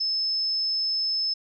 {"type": "tone", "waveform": "sine", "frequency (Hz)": 5230, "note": "E8", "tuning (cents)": -15, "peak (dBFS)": -23, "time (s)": [0, 1.34], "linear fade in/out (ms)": 10, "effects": []}